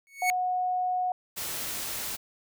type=tone with exponential growth; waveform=45% pulse; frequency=2217 Hz; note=C#7; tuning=in tune; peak=-21 dBFS; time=0.07-0.3 s; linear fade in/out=0 ms; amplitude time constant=49 ms
type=tone; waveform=sine; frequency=731 Hz; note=F#5; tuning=21 cents flat; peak=-25 dBFS; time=0.22-1.12 s; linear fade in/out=2 ms
type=noise; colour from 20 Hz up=white; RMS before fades=-34 dBFS; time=1.36-2.17 s; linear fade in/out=20 ms
effects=none